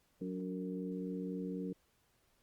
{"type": "harmonic tone with a mistuned harmonic", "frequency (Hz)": 92, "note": "F#2", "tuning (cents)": -9, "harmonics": [2, 3, 4, 5], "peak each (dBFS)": [-40, -42, -49, -45], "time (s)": [0.21, 1.73], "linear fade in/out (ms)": 5, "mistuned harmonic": 3, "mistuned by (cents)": 50, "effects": ["pink hiss -74 dBFS RMS until 2.42 s", "Opus 48 kbps"]}